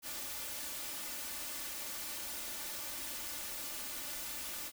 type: noise with comb filter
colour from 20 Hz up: white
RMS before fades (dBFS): -42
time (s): 0.02-4.72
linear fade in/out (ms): 50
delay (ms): 3.4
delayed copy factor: +0.65
effects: none